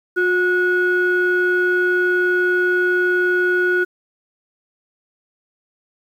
sine tone pair together, 360 / 1461 Hz, F#4 / F#6, -47 / -22 cents, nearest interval 2 octaves, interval 2425 cents, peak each -16 dBFS, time 0.16-3.85 s, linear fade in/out 20 ms, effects tanh soft clip ceiling -9 dBFS + 8-bit

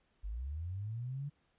sine linear sweep, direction up, 46.2 to 146.83 Hz, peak -37 dBFS, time 0.23-1.3 s, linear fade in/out 20 ms, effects pink hiss -75 dBFS RMS until 1.58 s + resampled to 8000 Hz

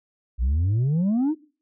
sine exponential sweep, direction up, 55.9 to 329.6 Hz, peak -16 dBFS, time 0.38-1.35 s, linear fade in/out 50 ms, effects noise-tail reverb RT60 0.4 s tail -23 dB re dry + tanh soft clip ceiling -18 dBFS

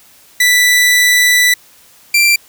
sawtooth tone pair in turn, 1975.5 / 2358 Hz, B6 / D7, 0 / +6 cents, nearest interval minor third, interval 306 cents, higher second, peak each -4 dBFS, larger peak neither, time 0.4-1.54 / 2.14-2.36 s, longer first, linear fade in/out 5 ms, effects white hiss -45 dBFS RMS until 2.48 s

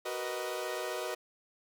sawtooth chord, B major seventh, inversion second, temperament equal with one note detuned, 374.3 / 466.2 / 493.9 / 622.3 Hz, F#4 / A#4 / B4 / D#5, +20 / 0 / 0 / 0 cents, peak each -36 / -39 / -36 / -35 dBFS, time 0.05-1.15 s, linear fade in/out 10 ms, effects none

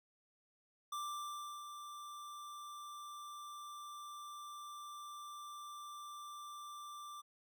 square tone with ADSR envelope, 1179 Hz, D6, 6 cents sharp, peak -40 dBFS, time 0.92-7.22 s, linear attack 6 ms, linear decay 710 ms, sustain -8 dB, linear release 20 ms, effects none

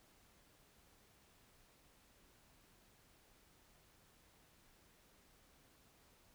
silence, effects pink hiss -69 dBFS RMS until 6.34 s

